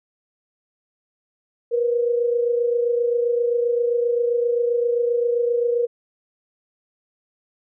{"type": "tone pair together", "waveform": "sine", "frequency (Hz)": [474.6, 502.2], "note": ["A#4", "B4"], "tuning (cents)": [31, 29], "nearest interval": "minor second", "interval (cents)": 98, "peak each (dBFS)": [-18, -26], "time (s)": [1.71, 5.87], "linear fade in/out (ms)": 20, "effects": []}